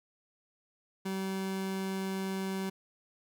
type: tone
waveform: 30% pulse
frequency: 191.6 Hz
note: G3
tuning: 39 cents flat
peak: -30 dBFS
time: 1.05-2.7 s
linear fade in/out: 10 ms
effects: none